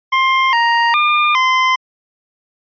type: tone with pitch steps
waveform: 25% pulse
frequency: 1056 / 935 / 1204 / 1034 Hz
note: C6 / A#5 / D6 / C6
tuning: +16 / +5 / +43 / -21 cents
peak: -7 dBFS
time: 0.12-1.76 s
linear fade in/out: 10 ms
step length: 410 ms
effects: resampled to 11025 Hz